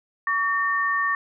sine tone pair together, 1135 / 1819 Hz, C#6 / A#6, +41 / -43 cents, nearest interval minor sixth, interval 816 cents, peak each -23 dBFS, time 0.27-1.15 s, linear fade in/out 2 ms, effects none

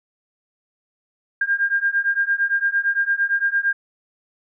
sine beating tone pair, 1602 / 1610.8 Hz, G6 / G6, +37 / +47 cents, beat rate 8.8 Hz, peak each -21 / -20 dBFS, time 1.41-3.73 s, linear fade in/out 5 ms, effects none

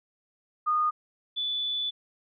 sine tone pair in turn, 1228 / 3473 Hz, D#6 / A7, -23 / -23 cents, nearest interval octave + tritone, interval 1800 cents, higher second, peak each -22 / -27 dBFS, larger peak first, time 0.66-0.91 / 1.36-1.91 s, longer second, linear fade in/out 20 ms, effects none

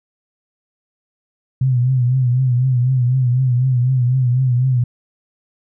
sine tone with vibrato, 126.6 Hz, B2, 43 cents sharp, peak -12 dBFS, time 1.61-4.84 s, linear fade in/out 5 ms, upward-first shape triangle, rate 4 Hz, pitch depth 92 cents each way, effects none

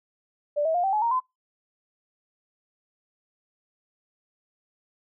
sine tone with pitch steps, 587.3 / 644.2 / 706.5 / 774.9 / 850 / 932.3 / 1022.5 Hz, D5 / E5 / F5 / G5 / G#5 / A#5 / C6, 0 / -40 / +20 / -20 / +40 / 0 / -40 cents, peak -21 dBFS, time 0.56-1.204 s, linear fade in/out 20 ms, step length 92 ms, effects noise-tail reverb RT60 0.2 s tail -26 dB re dry

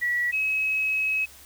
sine tone pair in turn, 1938 / 2561 Hz, B6 / D#7, -33 / +49 cents, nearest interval perfect fourth, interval 482 cents, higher second, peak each -22 dBFS, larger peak neither, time 0.01-0.32 / 0.32-1.26 s, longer second, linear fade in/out 20 ms, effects added 69 Hz sine -56 dBFS peak until 1.45 s + white hiss -49 dBFS RMS until 1.45 s

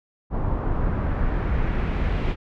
brown noise with low-pass filter sweep, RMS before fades -23 dBFS, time 0.3-2.36 s, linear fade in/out 50 ms, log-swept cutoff 990 to 2900 Hz, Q 1.4, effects none

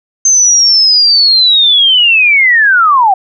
sine linear sweep, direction down, 6300 to 735 Hz, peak -4 dBFS, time 0.25-3.14 s, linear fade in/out 5 ms, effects none

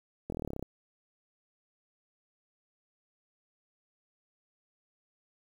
slowing click train, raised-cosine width 2 ms, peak -23 dBFS, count 13, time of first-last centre 0.3-0.626 s, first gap 23 ms, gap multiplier 1.03, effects 9-bit

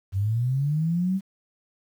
sine linear sweep, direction up, 92.5 to 196 Hz, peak -21 dBFS, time 0.12-1.21 s, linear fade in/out 50 ms, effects 9-bit

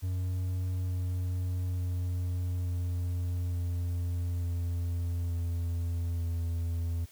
triangle tone with pitch steps, 91.5 / 90.45 / 89.41 / 88.38 / 87.37 / 86.36 / 85.37 / 84.39 Hz, F#2 / F#2 / F2 / F2 / F2 / F2 / F2 / E2, -19 / -39 / +41 / +21 / +1 / -19 / -39 / +41 cents, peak -27 dBFS, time 0.02-7.06 s, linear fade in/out 20 ms, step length 880 ms, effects white hiss -58 dBFS RMS until 7.11 s

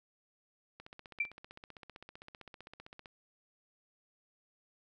click train, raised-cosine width 0.3 ms, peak -33 dBFS, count 36, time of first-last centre 0.8-3.058 s, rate 15.5 Hz
sine tone with exponential decay, 2349 Hz, D7, in tune, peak -26 dBFS, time 1.2-1.32 s, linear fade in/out 5 ms, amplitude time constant 26 ms
effects none

